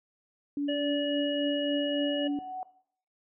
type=tone with tremolo; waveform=sine; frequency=286.7 Hz; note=D4; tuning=42 cents flat; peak=-26 dBFS; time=0.57-2.39 s; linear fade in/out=2 ms; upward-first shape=triangle; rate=3.6 Hz; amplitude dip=50%
type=harmonic tone; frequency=580 Hz; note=D5; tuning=22 cents flat; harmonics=1 / 3 / 5; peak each=-30 / -42 / -36 dBFS; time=0.68-2.28 s; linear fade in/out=10 ms
type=tone with exponential growth; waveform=sine; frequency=745 Hz; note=F#5; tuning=12 cents sharp; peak=-32 dBFS; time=1.34-2.63 s; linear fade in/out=1 ms; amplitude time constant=280 ms
effects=noise-tail reverb RT60 0.6 s tail -17 dB re dry